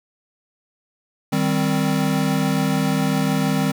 square chord, C minor, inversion first, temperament equal, 155.56 / 196 / 261.6 Hz, Eb3 / G3 / C4, 0 / 0 / 0 cents, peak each -23 dBFS, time 1.32-3.72 s, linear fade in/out 10 ms, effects 7-bit

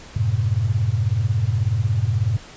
sine chord, F# diminished, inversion none, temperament equal with one note detuned, 92.5 / 108.99 / 130.81 Hz, F#2 / A2 / C3, 0 / -16 / 0 cents, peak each -23 / -19 / -25 dBFS, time 0.16-2.37 s, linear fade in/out 5 ms, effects pink hiss -42 dBFS RMS until 2.56 s + resampled to 16000 Hz

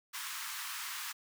pink high-pass noise, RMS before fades -41 dBFS, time 0.13-1.13 s, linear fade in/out 20 ms, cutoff 1000 Hz, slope 48 dB/octave, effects none

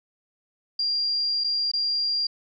sine tone with dropouts, 4776 Hz, D8, 28 cents sharp, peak -22 dBFS, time 0.79-2.27 s, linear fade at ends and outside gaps 5 ms, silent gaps 1.439-1.443 / 1.716-1.735 s, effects none

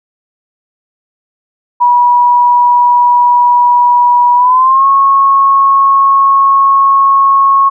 sine tone with pitch glide, 971 to 1096.2 Hz, B5 to C#6, -30 to -20 cents, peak -4 dBFS, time 1.8-7.7 s, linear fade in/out 20 ms, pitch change +210 cents, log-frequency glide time 4.35-4.87 s, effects none

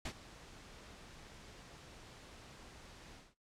pink noise with ADSR envelope, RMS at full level -39 dBFS, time 0.05-3.35 s, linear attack 5 ms, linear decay 69 ms, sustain -16 dB, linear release 210 ms, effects noise-tail reverb RT60 0.3 s tail -25 dB re dry + low-pass 7000 Hz 12 dB/octave

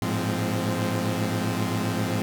sawtooth tone cluster, 105.6 / 113.1 / 173.6 / 205.9 / 260.1 Hz, G#2 / A2 / F3 / G#3 / C4, +29 / +48 / -10 / -15 / -10 cents, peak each -25 / -28 / -26 / -30 / -26 dBFS, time 0.02-2.22 s, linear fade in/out 0 ms, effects none

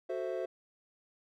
triangle chord, F# half-diminished seventh, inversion none, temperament equal, 370 / 440 / 523.3 / 659.3 Hz, F#4 / A4 / C5 / E5, 0 / 0 / 0 / 0 cents, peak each -36 / -40 / -36 / -38 dBFS, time 0.09-0.46 s, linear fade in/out 10 ms, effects none

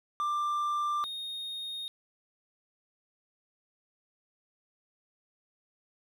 triangle tone pair in turn, 1185 / 3709 Hz, D6 / A#7, +15 / -9 cents, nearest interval octave + minor sixth, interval 1976 cents, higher second, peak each -26 / -34 dBFS, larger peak first, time 0.2-1.04 / 1.04-1.88 s, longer neither, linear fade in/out 0 ms, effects none

